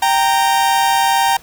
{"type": "tone pair together", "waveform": "40% pulse", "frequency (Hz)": [784, 925.7], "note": ["G5", "A#5"], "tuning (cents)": [0, -12], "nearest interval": "minor third", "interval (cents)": 288, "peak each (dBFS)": -14, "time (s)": [0.02, 1.37], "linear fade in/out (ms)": 5, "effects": ["pink hiss -43 dBFS RMS until 1.42 s"]}